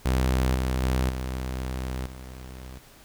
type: tone with level steps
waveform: sawtooth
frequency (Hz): 64.1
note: C2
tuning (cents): -35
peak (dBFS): -17 / -20 / -18 / -25 / -35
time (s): 0.05-2.79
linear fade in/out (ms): 10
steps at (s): 0.55 / 0.83 / 1.09 / 2.06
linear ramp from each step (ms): 5
effects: pink hiss -52 dBFS RMS until 3.04 s